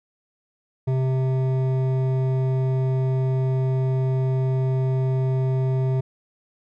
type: tone with hard clipping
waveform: sine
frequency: 130.81 Hz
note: C3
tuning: in tune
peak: -21 dBFS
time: 0.87-6.01 s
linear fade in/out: 10 ms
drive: 11 dB
effects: none